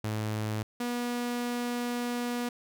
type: tone pair in turn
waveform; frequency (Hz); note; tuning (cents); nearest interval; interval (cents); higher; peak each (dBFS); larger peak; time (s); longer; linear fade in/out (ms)
sawtooth; 107.8 / 242; A2 / B3; -35 / -35; octave + major second; 1400; second; -26; neither; 0.04-0.63 / 0.8-2.49; second; 5
effects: none